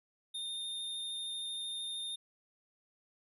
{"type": "tone with vibrato", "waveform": "square", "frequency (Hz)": 3644, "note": "A#7", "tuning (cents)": -40, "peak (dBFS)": -38, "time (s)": [0.34, 2.16], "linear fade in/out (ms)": 10, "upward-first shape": "sine", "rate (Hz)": 13, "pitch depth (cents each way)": 10, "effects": []}